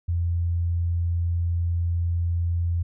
sine tone, 85.6 Hz, F2, 34 cents flat, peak -21 dBFS, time 0.08-2.83 s, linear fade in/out 10 ms, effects none

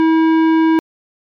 sine tone with tanh clipping, 322.4 Hz, E4, 38 cents flat, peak -11 dBFS, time 0-0.79 s, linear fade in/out 0 ms, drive 14 dB, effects MP3 96 kbps

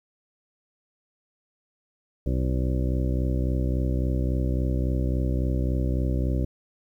harmonic tone, 63.6 Hz, C2, 48 cents flat, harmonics 1 / 2 / 3 / 4 / 5 / 6 / 8 / 9, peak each -24 / -28 / -35 / -33 / -34 / -38 / -39 / -40 dBFS, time 2.26-6.45 s, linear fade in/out 5 ms, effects 10-bit

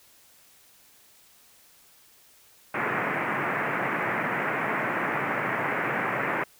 white band-pass noise, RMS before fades -28 dBFS, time 2.74-6.44 s, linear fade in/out 5 ms, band 120 to 2200 Hz, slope 48 dB/octave, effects white hiss -57 dBFS RMS until 6.59 s

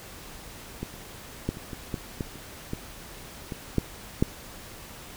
clicks, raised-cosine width 3 ms, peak -18 / -29 / -13 / -26 / -22 / -16 / -16 / -29 / -17 / -20 / -9 / -7 dBFS, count 12, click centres 0.83 / 0.94 / 1.49 / 1.571 / 1.732 / 1.942 / 2.208 / 2.357 / 2.734 / 3.522 / 3.783 / 4.225 s, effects pink hiss -44 dBFS RMS until 5.16 s

